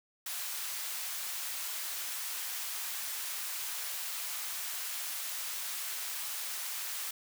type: high-pass noise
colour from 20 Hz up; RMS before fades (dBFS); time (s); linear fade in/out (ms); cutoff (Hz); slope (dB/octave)
white; -38; 0.26-7.11; 5; 930; 12
effects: none